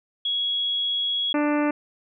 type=tone; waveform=sine; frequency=3332 Hz; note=G#7; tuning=5 cents sharp; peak=-22 dBFS; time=0.25-1.33 s; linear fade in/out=5 ms
type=harmonic tone; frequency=295.4 Hz; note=D4; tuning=10 cents sharp; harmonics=1 / 2 / 3 / 4 / 5 / 6 / 7 / 8 / 9; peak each=-21 / -27 / -31 / -33 / -35 / -37 / -38 / -39 / -40 dBFS; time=1.34-1.71 s; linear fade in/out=5 ms
effects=none